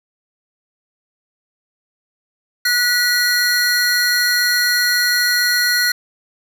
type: tone cluster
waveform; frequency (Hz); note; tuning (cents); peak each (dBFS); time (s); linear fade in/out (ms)
square; 1466 / 1942 / 4213; F#6 / B6 / C8; -16 / -30 / +11; -19; 2.65-5.92; 5
effects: none